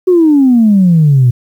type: exponential sweep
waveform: sine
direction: down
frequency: 375.3 to 118.8 Hz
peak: -3 dBFS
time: 0.07-1.31 s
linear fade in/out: 10 ms
effects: tanh soft clip ceiling 0 dBFS + 7-bit